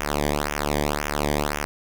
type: tone with flanger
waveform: sawtooth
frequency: 73.42 Hz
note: D2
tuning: in tune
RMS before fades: -25 dBFS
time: 0-1.65 s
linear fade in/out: 0 ms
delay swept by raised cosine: 0.23 to 0.75 ms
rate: 1.9 Hz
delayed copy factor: -0.95
effects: none